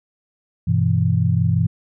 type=chord; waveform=sine; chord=E minor; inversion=first; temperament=equal; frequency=98 / 123.47 / 164.81 Hz; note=G2 / B2 / E3; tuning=0 / 0 / 0 cents; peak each=-19 dBFS; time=0.67-1.67 s; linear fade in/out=10 ms; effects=none